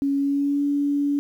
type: tone with pitch glide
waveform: sine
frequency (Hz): 278.6 to 285.9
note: C#4 to D4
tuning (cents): +9 to -46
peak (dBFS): -19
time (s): 0.02-1.19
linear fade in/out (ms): 0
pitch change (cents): +45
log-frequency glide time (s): 0.16-0.63
effects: 9-bit